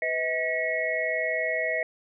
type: tone cluster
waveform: sine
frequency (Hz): 499 / 640 / 1920 / 2188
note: B4 / D#5 / B6 / C#7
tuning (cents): +18 / +49 / -49 / -23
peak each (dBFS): -33 / -29 / -29 / -31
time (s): 0.02-1.83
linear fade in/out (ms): 2
effects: none